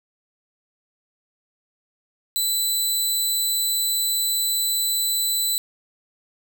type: tone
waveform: 15% pulse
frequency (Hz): 3995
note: B7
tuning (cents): +19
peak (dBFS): -13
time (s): 2.36-5.58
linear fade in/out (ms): 0
effects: none